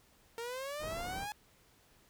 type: exponential sweep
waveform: sawtooth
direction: up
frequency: 456.4 to 850 Hz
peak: -35 dBFS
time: 0.38-1.32 s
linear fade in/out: 0 ms
type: low-pass noise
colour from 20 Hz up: pink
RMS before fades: -45 dBFS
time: 0.79-1.28 s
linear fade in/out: 50 ms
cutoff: 1100 Hz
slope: 12 dB/octave
effects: pink hiss -66 dBFS RMS until 2.09 s